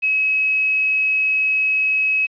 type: tone with quantisation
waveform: sine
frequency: 2561 Hz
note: D#7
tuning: 49 cents sharp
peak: -15 dBFS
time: 0.02-2.27 s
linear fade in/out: 20 ms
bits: 7
effects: resampled to 11025 Hz